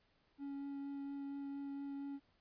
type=tone with vibrato; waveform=triangle; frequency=279.5 Hz; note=C#4; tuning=14 cents sharp; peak=-40 dBFS; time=0.38-2.2 s; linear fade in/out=50 ms; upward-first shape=triangle; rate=4.3 Hz; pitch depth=10 cents each way; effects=pink hiss -75 dBFS RMS until 2.4 s + resampled to 11025 Hz